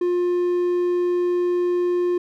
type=tone; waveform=triangle; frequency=354.2 Hz; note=F4; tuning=24 cents sharp; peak=-16 dBFS; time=0.01-2.18 s; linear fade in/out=5 ms; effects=none